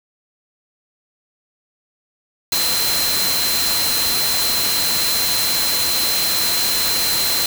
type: tone in noise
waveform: sine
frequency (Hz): 4100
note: C8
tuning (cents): -36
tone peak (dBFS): -20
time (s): 2.52-7.46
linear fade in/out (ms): 2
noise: white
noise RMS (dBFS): -20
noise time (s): 2.52-7.46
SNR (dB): -3
effects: none